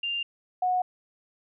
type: tone pair in turn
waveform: sine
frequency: 2794 / 731.5 Hz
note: F7 / F#5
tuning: 0 / -20 cents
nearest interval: octave + major seventh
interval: 2320 cents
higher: first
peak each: -27 / -22 dBFS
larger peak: second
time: 0.03-0.23 / 0.62-0.82 s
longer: neither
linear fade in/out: 5 ms
effects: none